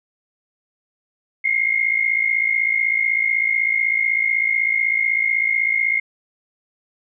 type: tone pair together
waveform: sine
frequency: 2108 / 2164 Hz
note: C7 / C#7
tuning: +12 / -42 cents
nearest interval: unison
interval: 46 cents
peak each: -19 dBFS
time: 1.44-6 s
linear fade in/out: 10 ms
effects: none